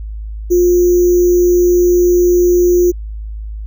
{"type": "tone with sample-and-hold", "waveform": "sine", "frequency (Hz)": 354.1, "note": "F4", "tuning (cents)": 24, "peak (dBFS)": -7, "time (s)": [0.5, 2.92], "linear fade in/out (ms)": 20, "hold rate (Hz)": 6300, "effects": ["added 53 Hz sine -22 dBFS peak until 3.66 s"]}